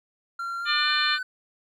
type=tone with pitch glide; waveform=triangle; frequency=1375 to 1508.1 Hz; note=F6 to F#6; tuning=-27 to +33 cents; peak=-27 dBFS; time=0.39-1.23 s; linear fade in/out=5 ms; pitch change=+160 cents; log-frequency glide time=0.59-0.9 s
type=harmonic tone; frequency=597 Hz; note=D5; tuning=28 cents sharp; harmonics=2 / 3 / 4 / 5 / 6 / 7; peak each=-28 / -28 / -30 / -31 / -29 / -27 dBFS; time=0.65-1.19 s; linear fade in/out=50 ms
effects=none